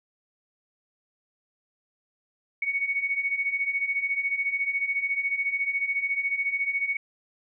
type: beating tone pair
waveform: sine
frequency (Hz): 2217 / 2231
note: C#7 / C#7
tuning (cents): 0 / +11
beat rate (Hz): 14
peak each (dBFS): -30 / -26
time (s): 2.62-6.97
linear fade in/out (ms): 5
effects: none